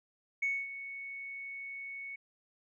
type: tone with ADSR envelope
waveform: sine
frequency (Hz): 2217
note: C#7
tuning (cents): 0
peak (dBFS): -27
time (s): 0.42-2.16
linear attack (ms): 9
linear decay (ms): 240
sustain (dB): -13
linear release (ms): 8
effects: tanh soft clip ceiling -24 dBFS